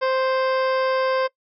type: harmonic tone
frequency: 523.3 Hz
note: C5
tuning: in tune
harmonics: 1 / 2 / 3 / 4 / 5 / 6 / 7 / 9 / 10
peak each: -20 / -25 / -30 / -35 / -39 / -41 / -42 / -40 / -43 dBFS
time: 0.01-1.28 s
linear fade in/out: 20 ms
effects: noise-tail reverb RT60 0.1 s tail -21 dB re dry